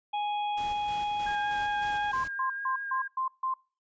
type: harmonic tone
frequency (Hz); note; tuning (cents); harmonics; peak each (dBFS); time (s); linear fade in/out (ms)
830; G#5; -1; 1 / 3 / 4; -28 / -43 / -42; 0.13-2.12; 10
type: noise with tremolo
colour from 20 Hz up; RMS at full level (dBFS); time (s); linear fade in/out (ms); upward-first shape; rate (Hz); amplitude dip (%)
pink; -45; 0.57-2.28; 5; square; 3.2; 45
type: tone with vibrato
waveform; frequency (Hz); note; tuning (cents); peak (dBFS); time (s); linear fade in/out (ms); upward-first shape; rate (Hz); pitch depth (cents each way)
sine; 1617; G#6; -47; -33; 1.26-3.08; 10; sine; 5.3; 15
type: tone bursts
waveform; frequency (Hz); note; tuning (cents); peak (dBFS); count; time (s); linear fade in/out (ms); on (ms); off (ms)
sine; 1046.5; C6; 0; -27; 6; 2.13-3.54; 5; 110; 150
effects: noise-tail reverb RT60 0.4 s tail -26 dB re dry + resampled to 16000 Hz